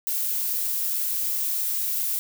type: noise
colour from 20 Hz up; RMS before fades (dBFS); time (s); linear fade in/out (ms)
violet; -26; 0.07-2.19; 0
effects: none